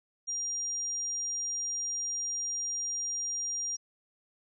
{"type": "tone", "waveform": "sine", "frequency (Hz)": 5700, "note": "F8", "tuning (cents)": 34, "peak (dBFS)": -31, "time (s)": [0.27, 3.77], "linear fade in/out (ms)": 20, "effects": []}